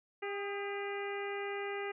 harmonic tone with a mistuned harmonic, 401.2 Hz, G4, 40 cents sharp, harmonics 1 / 2 / 3 / 4 / 5 / 6 / 7, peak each -38 / -44 / -47 / -48 / -44 / -48 / -52 dBFS, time 0.22-1.92 s, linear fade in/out 10 ms, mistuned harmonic 3, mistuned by +53 cents, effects none

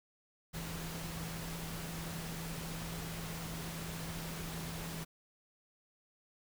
sine tone in noise, 164.81 Hz, E3, in tune, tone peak -43 dBFS, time 0.53-5.05 s, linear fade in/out 20 ms, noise pink, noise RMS -44 dBFS, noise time 0.53-5.05 s, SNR -2 dB, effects none

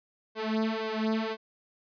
sawtooth tone with flanger, 220 Hz, A3, in tune, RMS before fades -30 dBFS, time 0.35-1.37 s, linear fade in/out 50 ms, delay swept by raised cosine 1.9 to 4.4 ms, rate 2 Hz, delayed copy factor +0.9, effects resampled to 11025 Hz

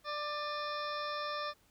harmonic tone with a mistuned harmonic, 592 Hz, D5, 14 cents sharp, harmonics 1 / 2 / 3 / 4 / 6 / 7 / 8 / 9, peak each -41 / -38 / -45 / -49 / -47 / -51 / -53 / -48 dBFS, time 0.04-1.54 s, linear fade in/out 50 ms, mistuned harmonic 4, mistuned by +52 cents, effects pink hiss -68 dBFS RMS until 1.7 s

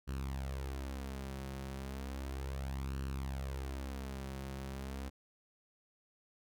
sawtooth tone with flanger, 67.2 Hz, C2, 47 cents sharp, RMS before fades -41 dBFS, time 0.07-5.1 s, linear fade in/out 20 ms, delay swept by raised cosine 0.69 to 5.49 ms, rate 0.34 Hz, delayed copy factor +0.6, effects none

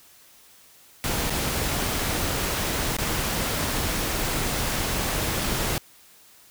pink noise with dropouts, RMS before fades -26 dBFS, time 1.04-5.78 s, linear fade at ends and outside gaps 0 ms, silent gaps 1.297-1.304 / 2.967-2.986 s, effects white hiss -53 dBFS RMS until 6.5 s

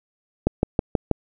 click train, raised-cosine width 2 ms, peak -4 dBFS, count 5, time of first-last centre 0.47-1.113 s, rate 6.22 Hz, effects none

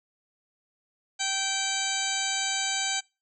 harmonic tone, 777 Hz, G5, 16 cents flat, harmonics 1 / 2 / 3 / 4 / 5 / 6 / 8 / 9 / 10, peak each -35 / -35 / -35 / -35 / -35 / -35 / -35 / -35 / -35 dBFS, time 1.19-3.01 s, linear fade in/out 20 ms, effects noise-tail reverb RT60 0.3 s tail -26 dB re dry

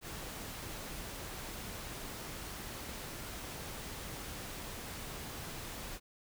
pink noise, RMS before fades -44 dBFS, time 0.01-6 s, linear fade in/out 50 ms, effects none

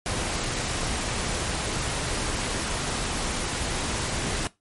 pink noise, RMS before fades -28 dBFS, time 0.06-4.47 s, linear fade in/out 0 ms, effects noise-tail reverb RT60 0.2 s tail -19 dB re dry + MP3 48 kbps

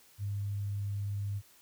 sine tone, 101.1 Hz, G#2, 46 cents flat, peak -32 dBFS, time 0.18-1.42 s, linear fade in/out 50 ms, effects white hiss -61 dBFS RMS until 1.61 s

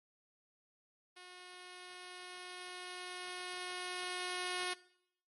5% pulse tone with level ramp, 362 Hz, F#4, 38 cents flat, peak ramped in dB -41 to -24 dBFS, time 1.16-4.74 s, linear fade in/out 10 ms, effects noise-tail reverb RT60 0.7 s tail -19 dB re dry + MP3 48 kbps

